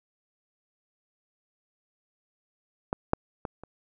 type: clicks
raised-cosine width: 1 ms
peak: -13 / -7 / -18 / -28 dBFS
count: 4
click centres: 2.929 / 3.134 / 3.452 / 3.636 s
effects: none